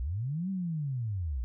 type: linear two-way sweep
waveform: sine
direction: up then down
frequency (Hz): 54.9 to 196 to 54.9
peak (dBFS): -30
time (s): 0-1.44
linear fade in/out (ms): 0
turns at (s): 0.5
effects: none